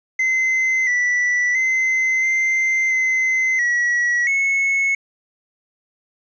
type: tone with pitch steps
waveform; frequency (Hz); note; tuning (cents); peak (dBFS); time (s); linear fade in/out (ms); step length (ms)
triangle; 2059 / 1965 / 2059 / 2081 / 2056 / 1926 / 2194; C7 / B6 / C7 / C7 / C7 / B6 / C#7; -28 / -9 / -28 / -10 / -31 / -44 / -18; -14; 0.19-4.95; 5; 680
effects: resampled to 16000 Hz + 9-bit